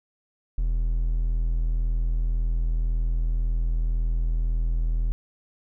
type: tone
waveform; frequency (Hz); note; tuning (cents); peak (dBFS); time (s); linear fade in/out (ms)
triangle; 40.94; E1; -11; -19; 0.58-5.12; 0
effects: none